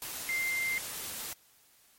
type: tone in noise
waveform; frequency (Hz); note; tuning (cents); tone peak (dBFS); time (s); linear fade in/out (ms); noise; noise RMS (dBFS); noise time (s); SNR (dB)
sine; 2093; C7; 0; -29; 0.29-0.78; 0; white; -39; 0.02-1.33; +7
effects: white hiss -63 dBFS RMS until 1.98 s + MP3 64 kbps